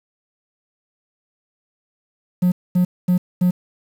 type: tone bursts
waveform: triangle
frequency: 180 Hz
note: F#3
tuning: 47 cents flat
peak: -10 dBFS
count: 4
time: 2.42-3.51 s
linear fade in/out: 10 ms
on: 100 ms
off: 230 ms
effects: tanh soft clip ceiling -6 dBFS + 7-bit